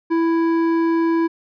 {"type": "tone with hard clipping", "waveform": "sine", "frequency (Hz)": 330.8, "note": "E4", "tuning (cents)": 6, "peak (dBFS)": -17, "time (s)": [0.1, 1.28], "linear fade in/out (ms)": 20, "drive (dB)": 10, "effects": ["resampled to 11025 Hz"]}